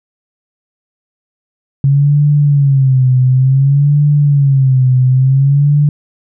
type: tone with vibrato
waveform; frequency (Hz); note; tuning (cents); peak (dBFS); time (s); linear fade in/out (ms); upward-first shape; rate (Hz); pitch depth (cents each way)
sine; 137; C#3; -20; -6; 1.84-5.89; 2; sine; 0.56; 120
effects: none